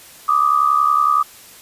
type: tone pair together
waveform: sine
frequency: 1174.7 / 1245.5 Hz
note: D6 / D#6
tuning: 0 / +1 cents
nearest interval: minor second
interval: 101 cents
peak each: -15 dBFS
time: 0.28-1.23 s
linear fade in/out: 10 ms
effects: white hiss -42 dBFS RMS until 1.61 s + resampled to 32000 Hz